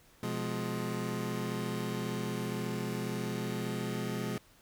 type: chord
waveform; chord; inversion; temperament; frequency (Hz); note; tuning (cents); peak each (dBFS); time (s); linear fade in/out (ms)
25% pulse; F diminished; second; just; 125.72 / 174.61 / 209.5; Cb3 / F3 / Ab3; +31 / 0 / +15; -34 / -35 / -33; 0.23-4.38; 2
effects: pink hiss -62 dBFS RMS until 4.61 s